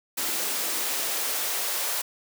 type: noise with high-pass filter sweep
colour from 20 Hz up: white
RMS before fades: -28 dBFS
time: 0.17-2.02 s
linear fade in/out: 10 ms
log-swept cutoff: 250 to 570 Hz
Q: 1.2
effects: none